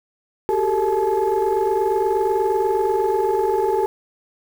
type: tone cluster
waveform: sine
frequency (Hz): 380 / 400.3 / 448.5 / 862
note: F#4 / G4 / A4 / A5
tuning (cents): +46 / +36 / +33 / -36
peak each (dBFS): -21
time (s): 0.49-3.86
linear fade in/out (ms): 0
effects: tanh soft clip ceiling -11 dBFS + 7-bit